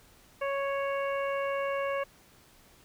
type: harmonic tone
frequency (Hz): 554.4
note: C#5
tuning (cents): 0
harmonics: 1 / 2 / 3 / 4 / 5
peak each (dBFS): -30 / -35 / -40 / -41 / -44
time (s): 0.41-2.04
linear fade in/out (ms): 10
effects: pink hiss -59 dBFS RMS until 2.84 s